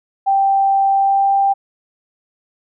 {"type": "tone with pitch glide", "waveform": "sine", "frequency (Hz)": [784, 789.5], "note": ["G5", "G5"], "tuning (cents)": [0, 12], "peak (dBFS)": -11, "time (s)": [0.26, 1.54], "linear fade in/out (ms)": 20, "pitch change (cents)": 12, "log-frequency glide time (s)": [0.9, 1.34], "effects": []}